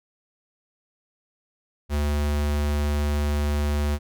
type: tone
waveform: square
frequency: 73.42 Hz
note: D2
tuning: in tune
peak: -22 dBFS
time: 1.89-3.99 s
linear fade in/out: 50 ms
effects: none